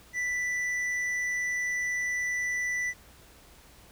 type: tone with hard clipping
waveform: sine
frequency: 1978 Hz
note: B6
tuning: 2 cents sharp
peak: -29 dBFS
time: 0.13-2.94 s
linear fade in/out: 50 ms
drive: 6 dB
effects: added 60 Hz sine -60 dBFS peak until 3.91 s + pink hiss -55 dBFS RMS until 3.91 s